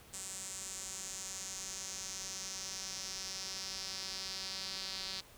sawtooth tone with band-pass filter sweep, 190.5 Hz, G3, 49 cents flat, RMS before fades -43 dBFS, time 0.13-5.21 s, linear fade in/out 10 ms, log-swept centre 7800 to 4500 Hz, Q 3.7, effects pink hiss -58 dBFS RMS until 5.37 s

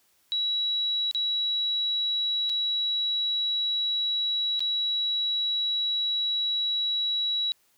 sine tone with dropouts, 3900 Hz, B7, 23 cents flat, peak -24 dBFS, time 0.32-7.52 s, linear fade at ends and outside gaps 0 ms, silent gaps 1.112-1.148 / 2.494-2.498 / 4.594-4.605 s, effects white hiss -66 dBFS RMS until 7.77 s

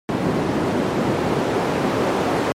pink noise with band-pass filter sweep, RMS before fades -20 dBFS, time 0.09-2.52 s, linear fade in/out 0 ms, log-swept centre 270 to 480 Hz, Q 0.71, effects high-pass 100 Hz 12 dB/octave + MP3 64 kbps

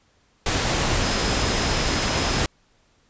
sine tone in noise, 5090 Hz, D#8, 39 cents sharp, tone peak -33 dBFS, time 1.03-2.4 s, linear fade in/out 2 ms, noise pink, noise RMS -22 dBFS, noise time 0.46-2.46 s, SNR -14 dB, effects pink hiss -62 dBFS RMS until 3.09 s + resampled to 16000 Hz

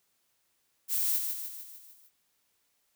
violet noise with echo, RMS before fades -29 dBFS, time 0.88-1.21 s, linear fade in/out 50 ms, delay 150 ms, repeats 6, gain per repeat -5 dB, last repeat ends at 2.11 s, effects white hiss -74 dBFS RMS until 2.95 s

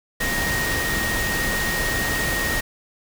sine tone in noise, 1868 Hz, A#6, 3 cents sharp, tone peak -24 dBFS, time 0.2-2.61 s, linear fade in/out 10 ms, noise pink, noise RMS -25 dBFS, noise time 0.2-2.61 s, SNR -2 dB, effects none

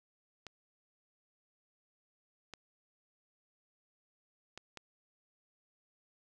clicks, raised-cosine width 0.2 ms, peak -28 dBFS, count 4, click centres 0.467 / 2.537 / 4.576 / 4.773 s, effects none

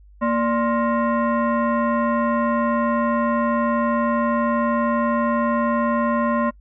sine tone with frequency modulation, 233.1 Hz, A#3, in tune, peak -17 dBFS, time 0.21-6.51 s, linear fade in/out 20 ms, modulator 819 Hz, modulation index 1.2, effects noise-tail reverb RT60 0.1 s tail -26 dB re dry + added 50 Hz sine -45 dBFS peak until 6.6 s

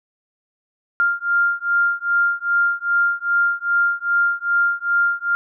sine beating tone pair, 1396.9 / 1399.4 Hz, F6 / F6, 0 / +3 cents, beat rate 2.5 Hz, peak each -19 dBFS, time 1-5.35 s, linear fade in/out 0 ms, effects none

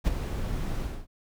brown noise with ADSR envelope, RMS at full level -21 dBFS, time 0.04-1.07 s, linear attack 34 ms, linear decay 17 ms, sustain -9 dB, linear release 250 ms, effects none

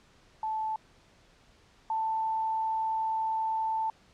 sine tone pair in turn, 874 / 885.2 Hz, A5 / A5, -12 / +10 cents, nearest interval unison, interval 22 cents, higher second, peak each -29 / -27 dBFS, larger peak second, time 0.43-0.76 / 1.9-3.9 s, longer second, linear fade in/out 2 ms, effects pink hiss -61 dBFS RMS until 4.13 s + low-pass 6000 Hz 12 dB/octave

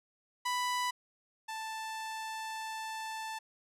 sawtooth tone pair in turn, 990 / 882 Hz, B5 / A5, +4 / +4 cents, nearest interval major second, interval 200 cents, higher first, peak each -27 / -34 dBFS, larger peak first, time 0.45-0.91 / 1.48-3.39 s, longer second, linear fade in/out 10 ms, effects low-pass 11000 Hz 12 dB/octave

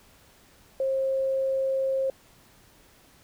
sine tone, 534 Hz, C5, 35 cents sharp, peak -23 dBFS, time 0.8-2.1 s, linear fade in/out 2 ms, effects pink hiss -57 dBFS RMS until 3.23 s

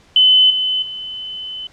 sine tone with level steps, 3030 Hz, F#7, 40 cents sharp, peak -7 / -15 / -25 dBFS, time 0.16-1.67 s, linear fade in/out 2 ms, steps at 0.5 / 0.82 s, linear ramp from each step 5 ms, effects pink hiss -50 dBFS RMS until 1.72 s + low-pass 6000 Hz 12 dB/octave

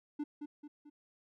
triangle tone with echo, 295.3 Hz, D4, 10 cents sharp, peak -32 dBFS, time 0.19-0.24 s, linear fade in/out 10 ms, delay 220 ms, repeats 3, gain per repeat -6 dB, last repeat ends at 0.9 s, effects none

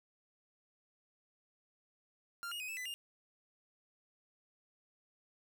45% pulse tone with pitch steps, 1391 / 2865 / 2508 / 2625 / 2002 / 2824 Hz, F6 / F7 / D#7 / E7 / B6 / F7, -7 / +44 / +13 / -8 / +23 / +19 cents, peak -40 dBFS, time 2.43-2.94 s, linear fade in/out 0 ms, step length 85 ms, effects none

